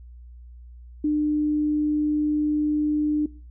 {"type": "tone", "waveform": "sine", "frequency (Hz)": 300, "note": "D4", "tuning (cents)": 37, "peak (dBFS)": -19, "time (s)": [1.04, 3.26], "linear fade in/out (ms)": 5, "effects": ["noise-tail reverb RT60 0.4 s tail -22 dB re dry", "added 60 Hz sine -41 dBFS peak until 3.5 s"]}